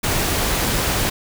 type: noise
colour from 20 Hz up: pink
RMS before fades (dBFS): -20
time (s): 0.03-1.1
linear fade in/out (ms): 10
effects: none